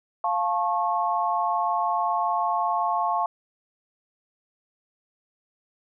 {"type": "chord", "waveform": "sine", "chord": "F augmented", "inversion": "none", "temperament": "just", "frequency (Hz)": [698.5, 873.1, 1091.3], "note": ["F5", "A5", "C#6"], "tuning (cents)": [0, -14, -27], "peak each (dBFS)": -26, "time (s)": [0.24, 3.26], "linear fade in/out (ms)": 2, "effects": []}